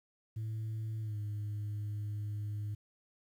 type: tone with pitch glide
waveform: sine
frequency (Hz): 110 to 104.37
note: A2 to G#2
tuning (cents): 0 to +9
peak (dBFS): -33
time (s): 0.36-2.75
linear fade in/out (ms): 10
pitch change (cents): -91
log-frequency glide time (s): 1.01-1.17
effects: tanh soft clip ceiling -34 dBFS + 11-bit